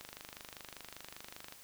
click train, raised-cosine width 0.2 ms, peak -28 dBFS, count 39, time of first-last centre 0.01-1.524 s, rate 25.1 Hz, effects white hiss -56 dBFS RMS until 1.63 s

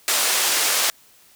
white band-pass noise, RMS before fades -20 dBFS, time 0.08-0.9 s, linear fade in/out 0 ms, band 460 to 10000 Hz, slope 12 dB/octave, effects white hiss -53 dBFS RMS until 1.35 s

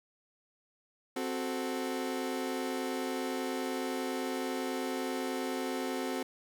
30% pulse chord, F# diminished, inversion second, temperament equal, 261.6 / 370 / 440 Hz, C4 / F#4 / A4, 0 / 0 / 0 cents, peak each -33 / -35 / -37 dBFS, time 1.16-6.23 s, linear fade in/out 5 ms, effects none

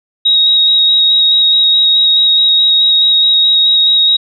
sine tone with vibrato, 3787 Hz, A#7, 27 cents sharp, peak -6 dBFS, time 0.25-4.17 s, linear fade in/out 10 ms, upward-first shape square, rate 4.7 Hz, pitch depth 10 cents each way, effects none

